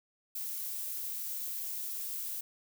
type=noise; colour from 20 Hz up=violet; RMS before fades=-38 dBFS; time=0.35-2.41 s; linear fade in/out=5 ms; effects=none